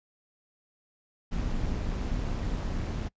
brown noise with amplitude modulation, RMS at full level -28 dBFS, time 1.31-3.09 s, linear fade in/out 20 ms, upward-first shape sine, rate 202 Hz, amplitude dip 60%, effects noise-tail reverb RT60 0.1 s tail -24 dB re dry + resampled to 16000 Hz

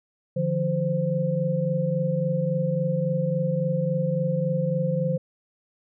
sine tone cluster, 148.7 / 172.3 / 519 Hz, D3 / F3 / C5, +22 / -23 / -14 cents, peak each -26 dBFS, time 0.36-5.18 s, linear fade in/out 10 ms, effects none

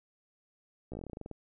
slowing click train, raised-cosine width 2 ms, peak -28 dBFS, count 14, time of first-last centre 0.92-1.313 s, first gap 15 ms, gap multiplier 1.11, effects none

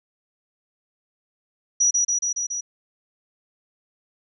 sine tone with echo, 5830 Hz, F#8, 26 cents flat, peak -15 dBFS, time 1.8-1.91 s, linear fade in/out 10 ms, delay 140 ms, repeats 5, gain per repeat -2 dB, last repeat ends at 2.61 s, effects none

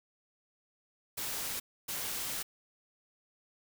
white noise bursts at uneven times, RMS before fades -37 dBFS, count 2, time 1.17-1.6 / 1.88-2.43 s, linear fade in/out 10 ms, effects none

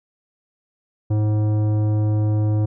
sine tone with tanh clipping, 106.4 Hz, G#2, 42 cents sharp, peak -18 dBFS, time 1.1-2.66 s, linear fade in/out 10 ms, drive 13 dB, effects none

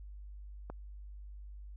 click, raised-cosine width 1 ms, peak -28 dBFS, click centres 0.7 s, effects added 50 Hz sine -45 dBFS peak until 1.76 s

